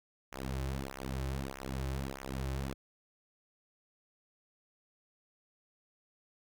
sawtooth tone with flanger, 66.7 Hz, C2, 34 cents sharp, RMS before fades -38 dBFS, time 0.32-2.74 s, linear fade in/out 5 ms, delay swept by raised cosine 0.22 to 4.32 ms, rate 1.6 Hz, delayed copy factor -0.95, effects none

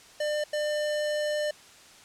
square tone bursts at uneven times, 599 Hz, D5, 34 cents sharp, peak -27 dBFS, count 2, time 0.2-0.44 / 0.53-1.51 s, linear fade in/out 5 ms, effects white hiss -52 dBFS RMS until 2.04 s + low-pass 8000 Hz 12 dB/octave

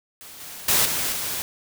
white noise with level steps, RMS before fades -42 / -38 / -19 / -25 / -28 dBFS, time 0.21-1.42 s, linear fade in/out 0 ms, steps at 0.4 / 0.68 / 0.85 / 1.12 s, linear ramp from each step 5 ms, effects none

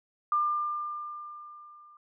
sine tone with level ramp, 1197 Hz, D6, 33 cents sharp, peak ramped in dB -22 to -52 dBFS, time 0.32-1.97 s, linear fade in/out 2 ms, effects none

